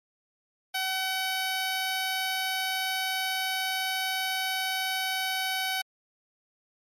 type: tone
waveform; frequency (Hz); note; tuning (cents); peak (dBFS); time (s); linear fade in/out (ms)
10% pulse; 757; F#5; +39; -19; 0.74-5.82; 10
effects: MP3 64 kbps

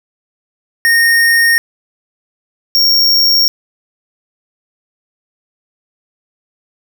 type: tone pair in turn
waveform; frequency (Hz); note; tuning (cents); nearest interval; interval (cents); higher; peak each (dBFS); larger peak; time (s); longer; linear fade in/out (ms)
square; 1848 / 5538; A#6 / F8; -16 / -15; octave + perfect fifth; 1901; second; -8; neither; 0.85-1.58 / 2.75-3.48; neither; 0
effects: none

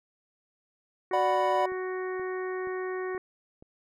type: harmonic tone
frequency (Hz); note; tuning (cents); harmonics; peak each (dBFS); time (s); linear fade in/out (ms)
371; F#4; +5; 1 / 2 / 3 / 4 / 5 / 6; -31 / -43 / -41 / -46 / -41 / -51; 1.11-3.18; 2
type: chord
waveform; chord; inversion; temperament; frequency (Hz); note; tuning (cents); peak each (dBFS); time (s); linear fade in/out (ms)
triangle; B minor; first; equal; 587.3 / 740 / 987.8; D5 / F#5 / B5; 0 / 0 / 0; -26; 1.13-1.66; 5
type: click train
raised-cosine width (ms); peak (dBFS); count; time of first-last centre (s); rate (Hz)
2; -36; 5; 1.72-3.625; 2.1
effects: none

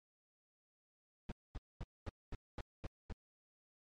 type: noise bursts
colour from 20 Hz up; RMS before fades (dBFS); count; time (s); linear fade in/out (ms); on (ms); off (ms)
brown; -42; 8; 1.29-3.124; 2; 28; 230
effects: low-pass 5000 Hz 12 dB/octave + MP3 64 kbps

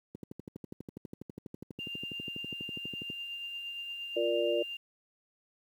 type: click train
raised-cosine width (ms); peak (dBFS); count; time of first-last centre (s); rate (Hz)
3; -27; 37; 0.15-3.101; 12.2
type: tone with tremolo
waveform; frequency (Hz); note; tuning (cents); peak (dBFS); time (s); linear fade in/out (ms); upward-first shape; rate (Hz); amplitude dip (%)
sine; 2794; F7; 0; -36; 1.79-4.77; 5; triangle; 8.6; 35
type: chord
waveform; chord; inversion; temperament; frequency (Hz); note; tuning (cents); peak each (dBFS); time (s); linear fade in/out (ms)
sine; Bb major; second; equal; 349.2 / 466.2 / 587.3; F4 / Bb4 / D5; 0 / 0 / 0; -32 / -32 / -30; 4.16-4.63; 10
effects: high-pass 150 Hz 12 dB/octave + 10-bit

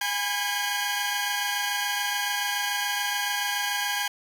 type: tone cluster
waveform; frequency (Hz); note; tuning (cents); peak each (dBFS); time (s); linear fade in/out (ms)
20% pulse; 821 / 993 / 1615 / 2183 / 2991; G#5 / B5 / G#6 / C#7 / F#7; -20 / +9 / -49 / -27 / +18; -25 / -29 / -25 / -31 / -32; 0.01-4.08; 5
effects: none

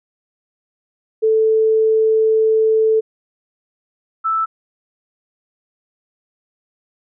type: tone pair in turn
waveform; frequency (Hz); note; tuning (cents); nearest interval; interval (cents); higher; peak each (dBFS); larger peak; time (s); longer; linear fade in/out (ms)
sine; 440 / 1318.5; A4 / E6; 0 / 0; octave + perfect fifth; 1900; second; -11 / -15; first; 1.22-3.01 / 4.24-4.46; first; 20
effects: none

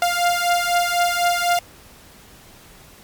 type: beating tone pair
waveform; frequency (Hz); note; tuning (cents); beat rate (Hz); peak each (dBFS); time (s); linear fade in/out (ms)
sawtooth; 698.5 / 702.5; F5 / F5; 0 / +10; 4; -16; 0.02-1.59; 2
effects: pink hiss -46 dBFS RMS until 3.03 s + MP3 96 kbps

